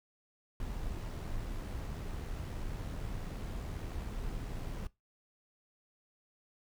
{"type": "noise with amplitude modulation", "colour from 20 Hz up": "brown", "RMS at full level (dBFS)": -38, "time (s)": [0.6, 4.87], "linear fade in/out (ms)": 2, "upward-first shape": "sine", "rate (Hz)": 78.4, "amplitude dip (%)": 30, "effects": ["noise-tail reverb RT60 0.2 s tail -20 dB re dry"]}